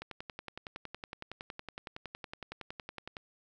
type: click train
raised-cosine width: 0.3 ms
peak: -25 dBFS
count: 35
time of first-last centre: 0.02-3.168 s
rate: 10.8 Hz
effects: none